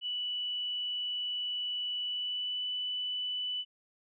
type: tone with pitch glide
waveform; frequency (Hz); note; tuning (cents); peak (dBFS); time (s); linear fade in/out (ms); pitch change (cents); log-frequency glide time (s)
sine; 2960 to 2984; F#7 to F#7; 0 to +14; -32; 0.01-3.65; 50; +14; 2.03-2.65
effects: none